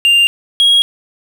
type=tone pair in turn; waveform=triangle; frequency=2794 / 3293 Hz; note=F7 / G#7; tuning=0 / -15 cents; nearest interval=minor third; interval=285 cents; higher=second; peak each=-5 dBFS; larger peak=neither; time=0.05-0.27 / 0.6-0.82 s; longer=neither; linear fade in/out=0 ms; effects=none